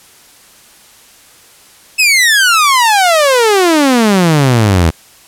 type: exponential sweep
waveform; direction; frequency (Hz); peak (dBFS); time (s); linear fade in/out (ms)
sawtooth; down; 2637 to 77.78; -3; 1.98-4.91; 20
effects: white hiss -42 dBFS RMS until 5.27 s + low-pass 12000 Hz 12 dB/octave